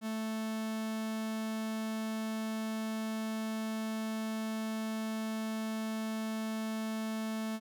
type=tone; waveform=45% pulse; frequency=220 Hz; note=A3; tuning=in tune; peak=-34 dBFS; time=0.01-7.6 s; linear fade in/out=50 ms; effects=none